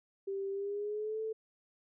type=tone with pitch glide; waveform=sine; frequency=392 to 440 Hz; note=G4 to A4; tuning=0 to 0 cents; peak=-34 dBFS; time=0.27-1.33 s; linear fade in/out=10 ms; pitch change=+200 cents; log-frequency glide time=0.51-1.21 s; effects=none